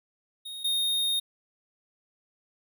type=tone pair in turn; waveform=square; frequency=3729 / 3701 Hz; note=A#7 / A#7; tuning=0 / -13 cents; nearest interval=unison; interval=13 cents; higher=first; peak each=-37 / -25 dBFS; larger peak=second; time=0.45-0.64 / 0.64-1.2 s; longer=second; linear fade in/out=10 ms; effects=none